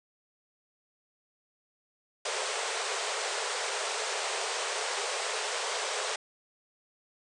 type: band-pass noise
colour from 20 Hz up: pink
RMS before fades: -33 dBFS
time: 2.25-6.16 s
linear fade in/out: 5 ms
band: 400 to 9100 Hz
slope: 96 dB/octave
effects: none